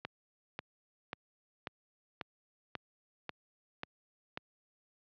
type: click train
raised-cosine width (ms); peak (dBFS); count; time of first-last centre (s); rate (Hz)
0.3; -21; 9; 0.05-4.374; 1.85
effects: high-pass 100 Hz 12 dB/octave + low-pass 4000 Hz 12 dB/octave